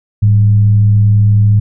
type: tone with frequency modulation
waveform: sine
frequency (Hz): 104.9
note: G#2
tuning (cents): +18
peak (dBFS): -5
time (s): 0.22-1.6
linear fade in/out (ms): 10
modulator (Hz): 87.2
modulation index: 0.27
effects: none